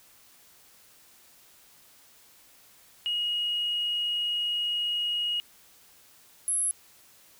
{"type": "tone pair in turn", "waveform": "sine", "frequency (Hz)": [2885, 10892], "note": ["F#7", "F9"], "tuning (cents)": [-44, -44], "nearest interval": "octave + major seventh", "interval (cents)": 2300, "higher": "second", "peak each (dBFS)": [-25, -23], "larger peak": "second", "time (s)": [[3.06, 5.4], [6.48, 6.71]], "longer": "first", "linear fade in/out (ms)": 0, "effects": ["tanh soft clip ceiling -21 dBFS", "white hiss -57 dBFS RMS until 7.39 s"]}